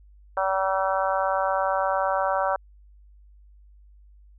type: harmonic tone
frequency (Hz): 191.4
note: G3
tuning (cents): -41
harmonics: 3 / 4 / 5 / 6 / 7 / 8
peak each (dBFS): -26 / -27 / -28 / -31 / -30 / -34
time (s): 0.37-2.56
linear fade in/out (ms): 2
effects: added 50 Hz sine -49 dBFS peak until 4.38 s